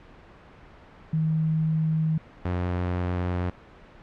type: tone pair in turn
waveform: sine / sawtooth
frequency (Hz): 158.3 / 89.36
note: D#3 / F2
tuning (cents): +30 / +40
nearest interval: minor seventh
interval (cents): 990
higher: first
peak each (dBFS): -21 / -21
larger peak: neither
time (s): 1.13-2.18 / 2.45-3.5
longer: neither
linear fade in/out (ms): 5
effects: pink hiss -49 dBFS RMS until 4.02 s + low-pass 2000 Hz 12 dB/octave